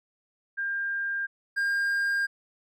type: tone pair in turn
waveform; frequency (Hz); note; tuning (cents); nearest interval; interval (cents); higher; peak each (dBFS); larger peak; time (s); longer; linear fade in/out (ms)
sine / triangle; 1600 / 1607.5; G6 / G6; +35 / +43; unison; 8; second; -27 / -22; second; 0.57-1.27 / 1.56-2.27; second; 20
effects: none